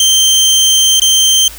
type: tone with dropouts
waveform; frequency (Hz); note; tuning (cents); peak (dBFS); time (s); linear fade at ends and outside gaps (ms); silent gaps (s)
25% pulse; 3136; G7; 0; -3; 0-1.48; 2; 0.998-1.018
effects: added 56 Hz sine -34 dBFS peak until 1.58 s + white hiss -32 dBFS RMS until 1.58 s